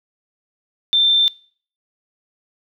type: tone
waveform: sine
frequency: 3569 Hz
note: A7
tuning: 24 cents sharp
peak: -12 dBFS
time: 0.93-1.28 s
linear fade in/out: 0 ms
effects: noise-tail reverb RT60 0.5 s tail -22 dB re dry

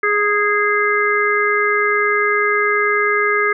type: harmonic tone with a mistuned harmonic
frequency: 415.3 Hz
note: G#4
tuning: in tune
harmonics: 1 / 3 / 4 / 5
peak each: -19 / -19 / -19 / -19 dBFS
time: 0.03-3.53 s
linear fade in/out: 5 ms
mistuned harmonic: 4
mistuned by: -15 cents
effects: none

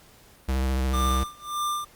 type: tone with vibrato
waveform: square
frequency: 65.41 Hz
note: C2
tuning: in tune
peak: -23 dBFS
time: 0.48-1.24 s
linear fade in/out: 10 ms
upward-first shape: triangle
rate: 14 Hz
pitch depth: 42 cents each way
type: tone with tremolo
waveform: square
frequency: 1191 Hz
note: D6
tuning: 24 cents sharp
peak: -25 dBFS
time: 0.93-1.85 s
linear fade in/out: 10 ms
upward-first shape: sine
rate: 1.7 Hz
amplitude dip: 95%
effects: pink hiss -54 dBFS RMS until 1.95 s + Opus 48 kbps

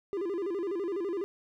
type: tone with vibrato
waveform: triangle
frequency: 370 Hz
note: F#4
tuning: in tune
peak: -28 dBFS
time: 0.13-1.24 s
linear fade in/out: 0 ms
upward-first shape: square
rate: 12 Hz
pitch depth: 140 cents each way
effects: none

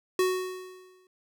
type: tone with exponential decay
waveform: square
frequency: 370 Hz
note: F#4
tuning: in tune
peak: -21 dBFS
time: 0.19-1.07 s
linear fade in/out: 2 ms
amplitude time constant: 190 ms
effects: none

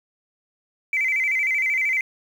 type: tone with vibrato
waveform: sine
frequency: 2179 Hz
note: C#7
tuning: 30 cents flat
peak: -18 dBFS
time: 0.93-2.01 s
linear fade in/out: 2 ms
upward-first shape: square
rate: 13 Hz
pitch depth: 100 cents each way
effects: tanh soft clip ceiling -15 dBFS + 8-bit

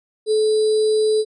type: tone with sample-and-hold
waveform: sine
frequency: 431.1 Hz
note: A4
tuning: 35 cents flat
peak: -14 dBFS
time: 0.26-1.25 s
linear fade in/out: 50 ms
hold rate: 4410 Hz
effects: resampled to 24000 Hz

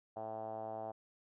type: tone with low-pass filter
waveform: 5% pulse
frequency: 110 Hz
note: A2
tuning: in tune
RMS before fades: -43 dBFS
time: 0.16-0.92 s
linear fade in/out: 10 ms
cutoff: 720 Hz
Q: 6.5
effects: none

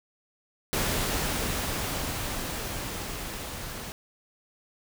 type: noise with level ramp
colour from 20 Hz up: pink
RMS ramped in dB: -27 to -38 dBFS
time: 0.73-3.92 s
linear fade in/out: 0 ms
effects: none

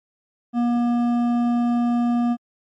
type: tone with hard clipping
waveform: sine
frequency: 239.2 Hz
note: A#3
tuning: 45 cents sharp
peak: -19 dBFS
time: 0.53-2.37 s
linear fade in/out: 50 ms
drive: 9 dB
effects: MP3 48 kbps

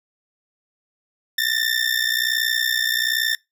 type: ring-modulated tone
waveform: 20% pulse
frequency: 1796 Hz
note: A6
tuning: 35 cents sharp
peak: -11 dBFS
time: 1.38-3.35 s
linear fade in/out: 2 ms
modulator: 30.6 Hz
effects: noise-tail reverb RT60 0.2 s tail -24 dB re dry

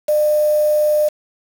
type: tone with quantisation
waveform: sine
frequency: 603 Hz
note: D5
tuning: 46 cents sharp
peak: -12 dBFS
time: 0.08-1.09 s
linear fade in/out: 10 ms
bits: 5
effects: none

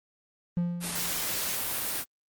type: tone with exponential decay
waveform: triangle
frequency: 173.9 Hz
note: F3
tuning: 7 cents flat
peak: -21 dBFS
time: 0.57-1.45 s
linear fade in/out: 0 ms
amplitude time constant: 190 ms
type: noise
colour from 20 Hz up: white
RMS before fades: -31 dBFS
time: 0.8-2.05 s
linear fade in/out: 50 ms
effects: Opus 32 kbps

